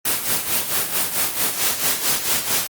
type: noise with tremolo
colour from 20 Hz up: white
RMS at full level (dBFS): -18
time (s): 0.05-2.67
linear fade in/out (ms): 5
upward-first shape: sine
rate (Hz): 4.5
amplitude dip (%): 65
effects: high-pass 80 Hz 12 dB/octave + Opus 24 kbps